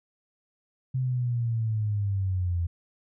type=linear sweep; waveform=sine; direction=down; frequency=130.81 to 84.1 Hz; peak=-24 dBFS; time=0.94-2.67 s; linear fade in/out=10 ms; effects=none